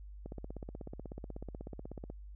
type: click train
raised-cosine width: 2 ms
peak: -30 dBFS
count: 31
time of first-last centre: 0.26-2.1 s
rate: 16.3 Hz
effects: added 50 Hz sine -46 dBFS peak until 2.35 s